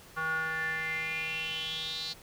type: tone with band-pass filter sweep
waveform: square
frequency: 160 Hz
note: D#3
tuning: 49 cents sharp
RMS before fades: -34 dBFS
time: 0.16-2.14 s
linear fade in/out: 20 ms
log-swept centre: 1300 to 4300 Hz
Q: 7.6
effects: pink hiss -53 dBFS RMS until 2.22 s